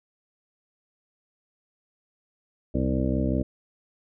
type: harmonic tone with a mistuned harmonic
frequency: 65.41 Hz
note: C2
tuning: in tune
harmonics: 1 / 2 / 3 / 4 / 5 / 7 / 8 / 9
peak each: -28 / -30 / -29 / -28 / -31 / -36 / -37 / -34 dBFS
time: 2.74-3.43 s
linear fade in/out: 10 ms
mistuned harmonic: 1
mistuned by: +82 cents
effects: none